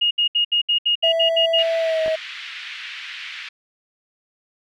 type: tone bursts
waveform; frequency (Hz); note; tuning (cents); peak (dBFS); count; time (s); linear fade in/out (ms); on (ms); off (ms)
sine; 2861; F7; +41; -15; 10; 0.01-1.631; 10; 100; 69
type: tone with pitch glide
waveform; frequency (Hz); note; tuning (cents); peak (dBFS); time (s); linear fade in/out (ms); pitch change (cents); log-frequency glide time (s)
triangle; 659.3 to 637.6; E5 to D#5; 0 to +42; -16; 1.03-2.16; 10; -58; 1.78-2.01
type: band-pass noise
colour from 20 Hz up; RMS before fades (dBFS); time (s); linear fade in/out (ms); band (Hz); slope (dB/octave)
white; -34; 1.58-3.49; 5; 1700 to 3200; 24
type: clicks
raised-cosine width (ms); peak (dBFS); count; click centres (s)
1; -20; 2; 2.061 / 2.08
effects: none